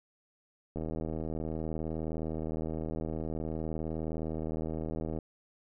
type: click train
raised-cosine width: 2 ms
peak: -23 dBFS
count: 353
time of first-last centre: 0.76-5.188 s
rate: 79.5 Hz
effects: none